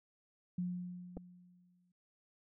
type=tone with exponential decay; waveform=sine; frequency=178.7 Hz; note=F3; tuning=40 cents sharp; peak=-33 dBFS; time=0.58-1.92 s; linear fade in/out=5 ms; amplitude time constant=290 ms
type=clicks; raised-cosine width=2 ms; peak=-32 dBFS; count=2; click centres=1.169 / 1.173 s
effects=none